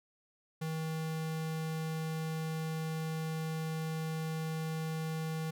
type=tone; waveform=square; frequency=159.4 Hz; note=D#3; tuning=42 cents sharp; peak=-35 dBFS; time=0.61-5.51 s; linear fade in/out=10 ms; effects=none